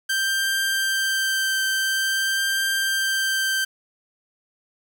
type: tone with vibrato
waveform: sawtooth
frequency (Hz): 1569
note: G6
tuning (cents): +1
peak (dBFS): -17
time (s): 0.09-3.65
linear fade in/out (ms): 10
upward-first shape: triangle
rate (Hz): 0.48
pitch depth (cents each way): 13
effects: 8-bit